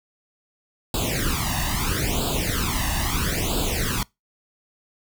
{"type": "noise with flanger", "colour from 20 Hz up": "pink", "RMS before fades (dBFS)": -24, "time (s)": [0.94, 4.03], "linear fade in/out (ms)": 2, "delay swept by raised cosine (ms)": [0.25, 1.1], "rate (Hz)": 0.76, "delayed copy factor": 0.95, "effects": ["noise-tail reverb RT60 0.2 s tail -24 dB re dry"]}